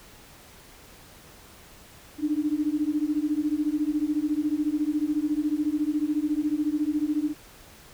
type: beating tone pair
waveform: sine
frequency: 293.7 / 307.7 Hz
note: D4 / D#4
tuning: 0 / -19 cents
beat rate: 14 Hz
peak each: -26 dBFS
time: 2.18-7.34 s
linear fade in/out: 50 ms
effects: pink hiss -50 dBFS RMS until 7.93 s